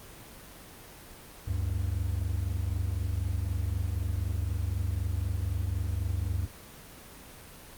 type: tone pair together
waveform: triangle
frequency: 72.14 / 96.1 Hz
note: D2 / G2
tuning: -30 / -34 cents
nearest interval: perfect fourth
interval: 496 cents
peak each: -29 / -28 dBFS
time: 1.47-6.47 s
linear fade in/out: 10 ms
effects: pink hiss -48 dBFS RMS until 7.77 s + Opus 24 kbps